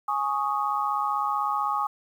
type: chord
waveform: sine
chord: Ab suspended fourth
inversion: none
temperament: equal with one note detuned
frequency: 833 / 1108.7 / 1244.5 Hz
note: Ab5 / Db6 / Eb6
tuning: +5 / 0 / 0 cents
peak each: -28 dBFS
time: 0.08-1.87 s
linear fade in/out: 5 ms
effects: 9-bit